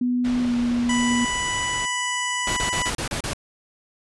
sine tone with pitch glide, 246.9 to 240.6 Hz, B3 to B3, 0 to -45 cents, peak -19 dBFS, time 0.01-1.25 s, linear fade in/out 5 ms, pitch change -45 cents, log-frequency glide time 0.41-0.53 s
pink low-pass noise, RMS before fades -35 dBFS, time 0.24-1.86 s, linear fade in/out 10 ms, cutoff 5300 Hz, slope 12 dB/octave
harmonic tone, 987.8 Hz, B5, in tune, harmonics 1 / 2 / 3 / 5 / 6 / 7 / 8 / 9 / 10, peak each -28 / -27 / -30 / -42 / -36 / -34 / -35 / -44 / -39 dBFS, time 0.89-2.9 s, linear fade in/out 5 ms
pink noise bursts, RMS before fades -27 dBFS, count 7, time 2.47-3.334 s, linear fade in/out 2 ms, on 96 ms, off 32 ms
effects resampled to 24000 Hz

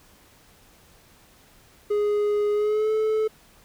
triangle tone with pitch glide, 415.3 to 434.9 Hz, G#4 to A4, 0 to -20 cents, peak -18 dBFS, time 1.9-3.28 s, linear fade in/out 10 ms, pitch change +80 cents, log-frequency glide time 2.53-2.91 s, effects pink hiss -55 dBFS RMS until 3.64 s

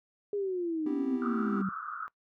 sine exponential sweep, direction down, 415.3 to 187.9 Hz, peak -29 dBFS, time 0.33-1.69 s, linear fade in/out 2 ms
triangle chord, C major seventh, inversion third, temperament equal with one note detuned, 246.9 / 261.6 / 327.7 / 392 Hz, B3 / C4 / E4 / G4, 0 / 0 / -10 / 0 cents, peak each -36 dBFS, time 0.86-1.62 s, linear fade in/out 5 ms
pink band-pass noise, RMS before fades -39 dBFS, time 1.22-2.08 s, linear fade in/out 0 ms, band 1200 to 1400 Hz, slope 96 dB/octave
effects noise-tail reverb RT60 0.1 s tail -21 dB re dry

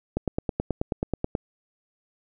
click train, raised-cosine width 2 ms, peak -11 dBFS, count 12, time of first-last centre 0.17-1.352 s, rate 9.31 Hz, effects none

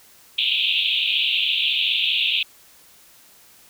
white band-pass noise, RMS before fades -21 dBFS, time 0.38-2.43 s, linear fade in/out 5 ms, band 2500 to 3700 Hz, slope 96 dB/octave, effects white hiss -51 dBFS RMS until 3.69 s

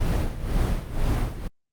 brown noise with tremolo, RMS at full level -21 dBFS, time 0-1.48 s, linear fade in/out 10 ms, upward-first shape sine, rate 2 Hz, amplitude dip 75%, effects Opus 32 kbps

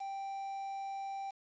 triangle tone with quantisation, 784 Hz, G5, in tune, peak -36 dBFS, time 0-1.31 s, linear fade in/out 10 ms, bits 9, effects resampled to 16000 Hz

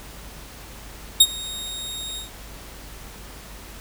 sawtooth tone with ADSR envelope, 3729 Hz, A#7, in tune, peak -4 dBFS, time 1.2-2.3 s, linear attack 7 ms, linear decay 51 ms, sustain -23 dB, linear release 130 ms, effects added 50 Hz sine -42 dBFS peak until 3.8 s + pink hiss -42 dBFS RMS until 3.8 s

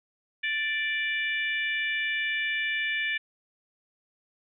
harmonic tone, 587.3 Hz, D5, in tune, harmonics 3 / 4 / 5 / 6, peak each -29 / -30 / -36 / -39 dBFS, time 0.43-3.18 s, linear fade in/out 10 ms, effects none

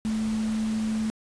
sine tone in noise, 218.8 Hz, A3, 9 cents flat, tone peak -24 dBFS, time 0.05-1.1 s, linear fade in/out 0 ms, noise pink, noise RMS -40 dBFS, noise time 0.05-1.1 s, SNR +13 dB, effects resampled to 22050 Hz

